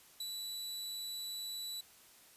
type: tone with ADSR envelope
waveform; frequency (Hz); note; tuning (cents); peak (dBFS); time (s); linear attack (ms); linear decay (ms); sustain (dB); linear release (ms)
sawtooth; 3951; B7; 0; -35; 0.2-1.81; 4; 50; -2; 7
effects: white hiss -61 dBFS RMS until 2.36 s + resampled to 32000 Hz